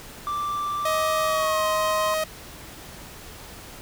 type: tone with pitch glide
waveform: triangle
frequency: 1174.7 to 1046.5 Hz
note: D6 to C6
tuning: 0 to 0 cents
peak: -23 dBFS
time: 0.27-2.14 s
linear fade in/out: 0 ms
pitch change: -200 cents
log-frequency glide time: 1.23-1.67 s
type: tone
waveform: sawtooth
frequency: 629 Hz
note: D#5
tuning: 19 cents sharp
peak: -19 dBFS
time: 0.85-2.24 s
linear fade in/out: 5 ms
effects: pink hiss -42 dBFS RMS until 3.81 s